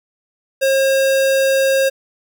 square tone, 538 Hz, C5, 48 cents sharp, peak -13 dBFS, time 0.61-1.9 s, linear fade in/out 20 ms, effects none

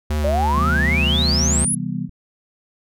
square tone with vibrato, 74.1 Hz, D2, 16 cents sharp, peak -19 dBFS, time 0.1-1.65 s, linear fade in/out 5 ms, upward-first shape sine, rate 3.9 Hz, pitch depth 43 cents each way
sine exponential sweep, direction up, 560 to 10940 Hz, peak -18 dBFS, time 0.24-1.75 s, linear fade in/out 5 ms
sine chord, C major seventh, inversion none, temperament just, 130.81 / 163.52 / 196.22 / 245.3 Hz, C3 / E3 / G3 / B3, 0 / -14 / +2 / -12 cents, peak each -30 / -26 / -27 / -28 dBFS, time 0.52-2.09 s, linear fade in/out 50 ms
clicks, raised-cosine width 5 ms, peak -28 dBFS, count 4, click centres 1.021 / 1.406 / 1.73 / 2.093 s
effects none

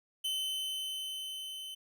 45% pulse tone with level ramp, 3050 Hz, G7, 48 cents flat, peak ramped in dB -31 to -41 dBFS, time 0.24-1.75 s, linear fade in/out 10 ms, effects none

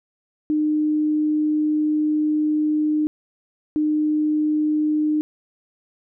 sine tone pair in turn, 304.3 / 304.3 Hz, D#4 / D#4, -38 / -38 cents, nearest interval unison, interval 0 cents, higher neither, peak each -17 dBFS, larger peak neither, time 0.5-3.07 / 3.76-5.21 s, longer first, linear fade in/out 0 ms, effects none

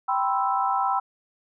sine chord, C major seventh, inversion second, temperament equal, 784 / 987.8 / 1046.5 / 1318.5 Hz, G5 / B5 / C6 / E6, 0 / 0 / 0 / 0 cents, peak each -25 / -26 / -30 / -27 dBFS, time 0.08-1 s, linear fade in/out 10 ms, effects none

